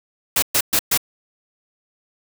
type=noise bursts; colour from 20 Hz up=white; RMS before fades=-17 dBFS; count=4; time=0.36-0.976 s; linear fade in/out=5 ms; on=64 ms; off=120 ms; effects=none